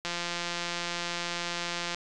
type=click train; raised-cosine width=0.2 ms; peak=-15 dBFS; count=329; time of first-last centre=0.05-1.946 s; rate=173 Hz; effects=resampled to 24000 Hz